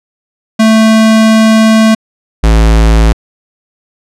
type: tone pair in turn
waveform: square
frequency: 220.7 / 55.06 Hz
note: A3 / A1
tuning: +5 / +2 cents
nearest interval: 2 octaves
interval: 2403 cents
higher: first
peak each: -4 dBFS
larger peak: neither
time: 0.59-1.95 / 2.43-3.13 s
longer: first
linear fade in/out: 10 ms
effects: low-pass 9000 Hz 12 dB/octave